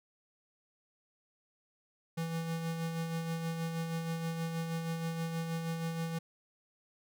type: tone with tremolo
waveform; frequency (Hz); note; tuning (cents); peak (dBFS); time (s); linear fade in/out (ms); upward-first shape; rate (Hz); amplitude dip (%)
square; 164.81; E3; 0; -33; 2.17-6.19; 10; sine; 6.3; 40
effects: none